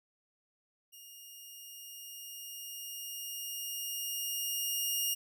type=tone with level ramp; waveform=10% pulse; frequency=2840 Hz; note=F7; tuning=28 cents sharp; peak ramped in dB=-42 to -21 dBFS; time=0.92-5.15 s; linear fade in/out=20 ms; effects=none